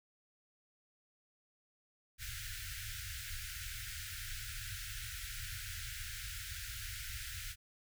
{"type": "band-stop noise", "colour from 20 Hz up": "pink", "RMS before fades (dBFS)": -44, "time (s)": [2.18, 7.56], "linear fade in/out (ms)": 50, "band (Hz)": [120, 1400], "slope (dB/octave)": 96, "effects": []}